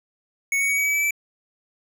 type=tone with pitch steps; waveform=square; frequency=2217 / 2234 / 2251 / 2268 / 2285 / 2302 / 2319 Hz; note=C#7 / C#7 / C#7 / C#7 / D7 / D7 / D7; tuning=0 / +13 / +26 / +39 / -48 / -35 / -22 cents; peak=-20 dBFS; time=0.52-1.108 s; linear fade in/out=2 ms; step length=84 ms; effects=none